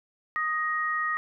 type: tone pair together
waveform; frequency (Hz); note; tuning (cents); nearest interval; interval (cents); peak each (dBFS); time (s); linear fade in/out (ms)
sine; 1244.5 / 1879.2; D#6 / A#6; 0 / +13; perfect fifth; 713; -28; 0.36-1.17; 0
effects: none